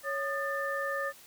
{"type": "tone cluster", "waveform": "sine", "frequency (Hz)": [555, 1223, 1777], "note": ["C#5", "D#6", "A6"], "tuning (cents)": [2, -30, 17], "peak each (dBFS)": [-34, -36, -34], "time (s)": [0.03, 1.13], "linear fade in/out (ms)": 50, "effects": ["white hiss -54 dBFS RMS until 1.26 s"]}